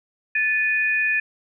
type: tone pair together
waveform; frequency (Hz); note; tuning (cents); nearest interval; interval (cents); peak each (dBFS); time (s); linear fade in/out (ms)
sine; 1747 / 2471; A6 / D#7; -13 / -13; tritone; 600; -21; 0.35-1.2; 5
effects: none